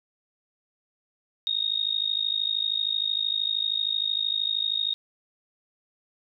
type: tone with amplitude modulation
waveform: sine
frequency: 3729 Hz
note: A#7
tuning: in tune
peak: -20 dBFS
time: 1.47-4.94 s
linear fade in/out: 0 ms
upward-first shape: sine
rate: 53 Hz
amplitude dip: 90%
effects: none